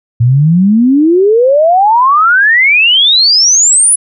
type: exponential sweep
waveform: sine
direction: up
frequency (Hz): 113.8 to 10290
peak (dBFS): -4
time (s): 0.2-3.96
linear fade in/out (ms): 10
effects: none